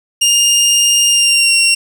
20% pulse tone with pitch glide, 2818 to 2747 Hz, F7 to F7, +15 to -29 cents, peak -3 dBFS, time 0.21-1.75 s, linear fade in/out 10 ms, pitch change -44 cents, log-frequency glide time 1.08-1.53 s, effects none

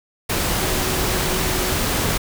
sine tone in noise, 370 Hz, F#4, in tune, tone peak -29 dBFS, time 0.59-1.75 s, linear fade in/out 10 ms, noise pink, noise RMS -21 dBFS, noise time 0.29-2.18 s, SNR -11 dB, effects none

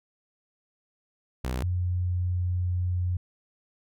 sawtooth / sine tone pair in turn, 63.1 / 89.65 Hz, B1 / F2, +38 / +46 cents, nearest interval tritone, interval 608 cents, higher second, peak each -24 dBFS, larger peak neither, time 1.44-1.63 / 1.63-3.17 s, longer second, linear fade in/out 5 ms, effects none

